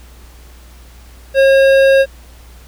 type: tone with hard clipping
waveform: triangle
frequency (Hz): 541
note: C#5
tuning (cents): -42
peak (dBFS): -8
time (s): 1.34-2.06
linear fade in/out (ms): 50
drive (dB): 16
effects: added 60 Hz sine -37 dBFS peak until 2.67 s + pink hiss -45 dBFS RMS until 2.67 s